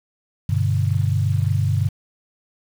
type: chord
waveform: sine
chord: G major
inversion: none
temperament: equal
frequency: 98 / 123.47 / 146.83 Hz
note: G2 / B2 / D3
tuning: 0 / 0 / 0 cents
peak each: -19 / -22 / -23 dBFS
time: 0.49-1.89 s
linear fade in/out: 5 ms
effects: 7-bit